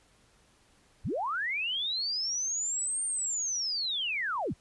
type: linear two-way sweep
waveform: sine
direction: up then down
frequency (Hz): 32 to 8870 to 32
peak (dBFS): -29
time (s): 1.04-4.54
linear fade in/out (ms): 20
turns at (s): 3.05
effects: pink hiss -64 dBFS RMS until 4.6 s + resampled to 24000 Hz